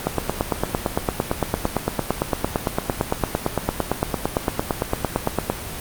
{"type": "click train", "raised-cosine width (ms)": 1, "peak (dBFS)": -4, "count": 49, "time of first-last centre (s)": [0.07, 5.5], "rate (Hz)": 8.84, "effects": ["pink hiss -31 dBFS RMS until 5.8 s", "Opus 32 kbps"]}